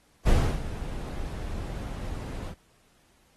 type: noise with ADSR envelope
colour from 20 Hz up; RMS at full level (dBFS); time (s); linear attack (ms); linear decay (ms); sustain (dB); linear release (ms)
brown; -20; 0.25-2.55; 29; 320; -14; 56
effects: pink hiss -64 dBFS RMS until 3.36 s + AAC 32 kbps